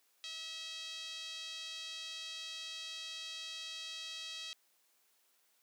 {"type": "tone with band-pass filter", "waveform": "5% pulse", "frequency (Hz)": 646, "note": "E5", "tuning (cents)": -35, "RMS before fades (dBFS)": -45, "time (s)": [0.24, 4.53], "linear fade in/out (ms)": 0, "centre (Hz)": 3600, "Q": 2.3, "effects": ["white hiss -73 dBFS RMS until 5.62 s", "high-pass 300 Hz 12 dB/octave"]}